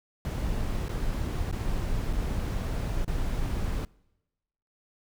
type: noise with dropouts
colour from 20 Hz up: brown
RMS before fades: -29 dBFS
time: 0.25-3.85 s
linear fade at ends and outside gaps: 1 ms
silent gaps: 0.884-0.892 / 1.513-1.526 / 2.129-2.133 / 3.046-3.078 s
effects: noise-tail reverb RT60 1.0 s tail -25 dB re dry